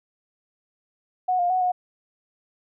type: tone with pitch steps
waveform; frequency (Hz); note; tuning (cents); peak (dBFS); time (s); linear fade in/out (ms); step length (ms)
sine; 735 / 706 / 741 / 726; F#5 / F5 / F#5 / F#5; -12 / +19 / +2 / -33; -19; 1.28-1.72; 10; 110
effects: none